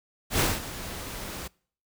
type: noise with ADSR envelope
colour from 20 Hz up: pink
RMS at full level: -22 dBFS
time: 0.3-1.48 s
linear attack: 96 ms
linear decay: 200 ms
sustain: -15 dB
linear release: 9 ms
effects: noise-tail reverb RT60 0.5 s tail -25 dB re dry